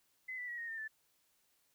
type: tone with pitch steps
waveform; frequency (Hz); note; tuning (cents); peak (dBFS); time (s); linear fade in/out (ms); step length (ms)
sine; 2034 / 1975 / 1917.6 / 1862 / 1807.9 / 1755.4; C7 / B6 / A#6 / A#6 / A6 / A6; -50 / 0 / +48 / -2 / +46 / -5; -40; 0.28-0.88; 10; 100
effects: white hiss -75 dBFS RMS until 1.74 s